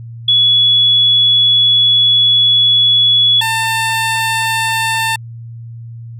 sine / 15% pulse tone pair in turn, 3390 / 896.2 Hz, G#7 / A5, +35 / +32 cents, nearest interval octave + major seventh, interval 2303 cents, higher first, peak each -7 dBFS, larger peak neither, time 0.28-3.41 / 3.41-5.16 s, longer first, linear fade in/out 5 ms, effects added 116 Hz sine -27 dBFS peak until 6.19 s + resampled to 32000 Hz

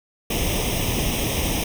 pink noise with comb filter, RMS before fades -23 dBFS, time 0.3-1.64 s, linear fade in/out 5 ms, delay 0.34 ms, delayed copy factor +0.8, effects none

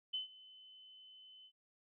sine tone with ADSR envelope, 3036 Hz, F#7, 44 cents sharp, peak -35 dBFS, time 0.13-1.52 s, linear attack 13 ms, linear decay 130 ms, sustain -21 dB, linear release 65 ms, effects none

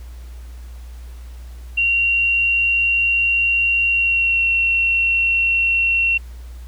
sine tone with pitch glide, 2755 to 2725 Hz, F7 to F7, -24 to -43 cents, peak -14 dBFS, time 1.77-6.18 s, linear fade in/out 10 ms, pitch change -19 cents, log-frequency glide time 3.88-4.46 s, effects added 60 Hz sine -32 dBFS peak until 6.67 s + pink hiss -50 dBFS RMS until 6.67 s

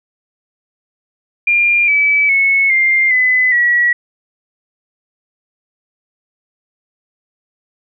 sine tone with pitch steps, 2400 / 2297 / 2198 / 2104 / 2013 / 1927 Hz, D7 / D7 / C#7 / C7 / B6 / B6, +37 / -39 / -15 / +9 / +33 / -43 cents, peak -9 dBFS, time 1.47-3.93 s, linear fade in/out 5 ms, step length 410 ms, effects none

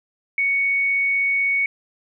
sine tone, 2226 Hz, C#7, 7 cents sharp, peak -17 dBFS, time 0.38-1.66 s, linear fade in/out 2 ms, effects none

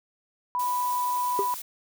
sine tone, 987.8 Hz, B5, in tune, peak -24 dBFS, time 0.55-1.54 s, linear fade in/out 0 ms
blue noise, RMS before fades -37 dBFS, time 0.59-1.62 s, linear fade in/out 5 ms
triangle tone with exponential decay, 398.8 Hz, G4, 30 cents sharp, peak -18 dBFS, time 1.39-1.49 s, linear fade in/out 1 ms, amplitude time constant 20 ms
effects none

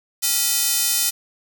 square tone with high-pass filter, 277.2 Hz, C#4, in tune, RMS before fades -20 dBFS, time 0.22-1.11 s, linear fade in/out 20 ms, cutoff 6000 Hz, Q 0.68, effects none

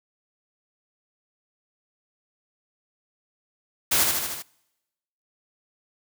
white noise with echo, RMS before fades -21 dBFS, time 3.91-4.04 s, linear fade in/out 10 ms, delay 77 ms, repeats 5, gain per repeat -3 dB, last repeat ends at 4.425 s, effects noise-tail reverb RT60 1.0 s tail -26 dB re dry

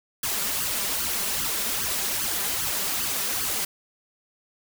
white noise with flanger, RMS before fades -27 dBFS, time 0.23-3.65 s, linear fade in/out 5 ms, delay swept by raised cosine 0.63 to 5.13 ms, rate 2.5 Hz, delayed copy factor +0.8, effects none

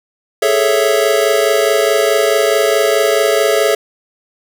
square chord, A major seventh, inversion third, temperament equal, 415.3 / 440 / 554.4 / 659.3 Hz, G#4 / A4 / C#5 / E5, 0 / 0 / 0 / 0 cents, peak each -17 dBFS, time 0.42-3.75 s, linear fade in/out 5 ms, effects none

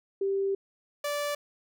sine / sawtooth tone pair in turn, 392 / 582.3 Hz, G4 / D5, 0 / -15 cents, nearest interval perfect fifth, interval 685 cents, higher second, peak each -25 dBFS, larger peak neither, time 0.21-0.55 / 1.04-1.35 s, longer first, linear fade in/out 5 ms, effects none

